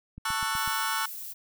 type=click train; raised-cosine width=5 ms; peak=-29 dBFS; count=5; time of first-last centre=0.18-0.677 s; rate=8.05 Hz
type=chord; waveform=sawtooth; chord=F# minor seventh; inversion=first; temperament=just; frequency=888 / 1110 / 1332 / 1480 Hz; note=A5 / C#6 / E6 / F#6; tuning=+16 / +2 / +18 / 0 cents; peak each=-29 dBFS; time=0.25-1.06 s; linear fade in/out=5 ms
type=noise; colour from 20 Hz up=violet; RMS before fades=-39 dBFS; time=0.55-1.34 s; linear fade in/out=20 ms
effects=none